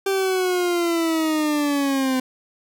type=linear sweep; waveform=40% pulse; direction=down; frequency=392 to 256 Hz; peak=-18 dBFS; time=0.06-2.2 s; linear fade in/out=5 ms; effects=none